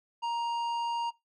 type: tone with tanh clipping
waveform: sine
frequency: 937 Hz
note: A#5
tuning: 9 cents sharp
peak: -31 dBFS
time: 0.22-1.11 s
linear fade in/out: 20 ms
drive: 11 dB
effects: noise-tail reverb RT60 0.2 s tail -21 dB re dry